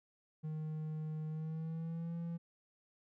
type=tone with pitch glide; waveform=triangle; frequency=155.56 to 168.66 Hz; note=D#3 to E3; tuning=0 to +40 cents; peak=-36 dBFS; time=0.43-2.38 s; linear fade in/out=20 ms; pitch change=+140 cents; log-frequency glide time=1.28-2.15 s; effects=none